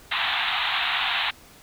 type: band-pass noise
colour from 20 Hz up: white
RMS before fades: -25 dBFS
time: 0.11-1.31 s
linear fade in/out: 10 ms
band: 690 to 3900 Hz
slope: 96 dB/octave
effects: pink hiss -50 dBFS RMS until 1.62 s